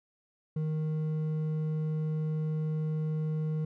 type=tone with hard clipping; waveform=sine; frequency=155.56 Hz; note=D#3; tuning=in tune; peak=-30 dBFS; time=0.56-3.65 s; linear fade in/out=5 ms; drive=5 dB; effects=none

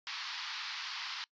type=band-pass noise; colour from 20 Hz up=white; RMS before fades=-41 dBFS; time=0.07-1.24 s; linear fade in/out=0 ms; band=910 to 5100 Hz; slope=48 dB/octave; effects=noise-tail reverb RT60 0.1 s tail -23 dB re dry + resampled to 16000 Hz

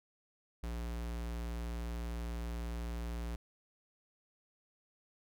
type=tone; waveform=square; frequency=58.27 Hz; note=A#1; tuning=in tune; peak=-38 dBFS; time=0.63-3.36 s; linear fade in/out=5 ms; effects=none

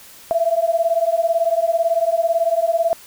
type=beating tone pair; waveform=sine; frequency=659.3 / 677.3 Hz; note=E5 / E5; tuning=0 / +47 cents; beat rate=18 Hz; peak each=-18 dBFS; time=0.31-2.93 s; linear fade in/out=0 ms; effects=white hiss -43 dBFS RMS until 3.06 s

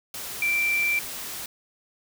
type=tone in noise; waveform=sine; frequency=2349 Hz; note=D7; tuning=in tune; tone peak=-21 dBFS; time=0.42-0.99 s; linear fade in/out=2 ms; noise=white; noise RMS=-35 dBFS; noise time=0.14-1.46 s; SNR=+11 dB; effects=none

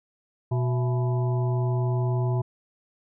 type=harmonic tone with a mistuned harmonic; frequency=123.47 Hz; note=B2; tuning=in tune; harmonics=1 / 3 / 5 / 7 / 8; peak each=-22 / -32 / -36 / -39 / -40 dBFS; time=0.51-2.42 s; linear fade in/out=10 ms; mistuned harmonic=5; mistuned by=+120 cents; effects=none

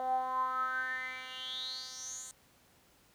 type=tone with band-pass filter sweep; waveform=10% pulse; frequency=257.3 Hz; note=C4; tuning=29 cents flat; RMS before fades=-37 dBFS; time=0-2.31 s; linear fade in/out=0 ms; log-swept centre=670 to 7900 Hz; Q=9.9; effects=pink hiss -65 dBFS RMS until 3.14 s + high-pass 60 Hz 12 dB/octave

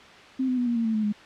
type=tone with pitch steps; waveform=sine; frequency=261.6 / 253.3 / 245.2 / 237.4 / 229.9 / 222.5 / 215.5 / 208.6 Hz; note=C4 / B3 / B3 / A#3 / A#3 / A3 / A3 / G#3; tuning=0 / +44 / -12 / +32 / -24 / +20 / -36 / +8 cents; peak=-22 dBFS; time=0.39-1.126 s; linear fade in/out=10 ms; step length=92 ms; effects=white hiss -47 dBFS RMS until 1.25 s + low-pass 3000 Hz 12 dB/octave

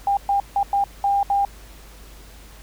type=tone bursts at uneven times; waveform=sine; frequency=800 Hz; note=G5; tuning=35 cents sharp; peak=-16 dBFS; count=6; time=0.07-0.17 / 0.29-0.4 / 0.56-0.63 / 0.73-0.84 / 1.04-1.23 / 1.3-1.45 s; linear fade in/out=2 ms; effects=added 50 Hz sine -42 dBFS peak until 2.62 s + pink hiss -47 dBFS RMS until 2.62 s

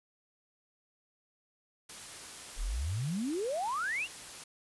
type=noise; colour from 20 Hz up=white; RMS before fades=-46 dBFS; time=1.89-4.44 s; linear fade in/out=5 ms
type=exponential sweep; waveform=sine; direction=up; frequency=32.7 to 3000 Hz; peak=-31 dBFS; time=2.56-4.08 s; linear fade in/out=50 ms
effects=resampled to 24000 Hz

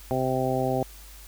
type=harmonic tone; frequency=130 Hz; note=C3; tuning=11 cents flat; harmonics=1 / 2 / 3 / 4 / 5 / 6; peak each=-30 / -30 / -30 / -30 / -30 / -30 dBFS; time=0.11-0.83 s; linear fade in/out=0 ms; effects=added 50 Hz sine -45 dBFS peak until 1.27 s + white hiss -49 dBFS RMS until 1.27 s

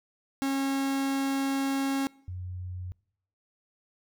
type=tone pair in turn; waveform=45% pulse / sine; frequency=272.5 / 90.72 Hz; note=C#4 / F#2; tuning=-29 / -34 cents; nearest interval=octave + perfect fifth; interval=1905 cents; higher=first; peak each=-26 / -34 dBFS; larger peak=first; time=0.42-2.07 / 2.28-2.92 s; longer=first; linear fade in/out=0 ms; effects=noise-tail reverb RT60 0.7 s tail -24 dB re dry

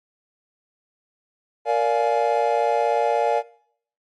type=chord; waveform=triangle; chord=Bb dominant seventh; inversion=none; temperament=just; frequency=466.2 / 582.7 / 699.2 / 839.1 Hz; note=Bb4 / D5 / F5 / Ab5; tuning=0 / -14 / +2 / +18 cents; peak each=-21 dBFS; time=1.65-3.43 s; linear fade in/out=50 ms; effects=noise-tail reverb RT60 0.6 s tail -20 dB re dry + MP3 48 kbps

